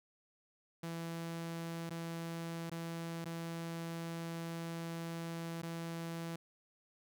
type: tone with dropouts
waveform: sawtooth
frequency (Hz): 166.6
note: E3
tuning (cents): +19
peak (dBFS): -36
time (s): 0.83-6.36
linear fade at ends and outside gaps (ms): 5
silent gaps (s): 1.896-1.906 / 2.698-2.715 / 3.246-3.256 / 5.619-5.629
effects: none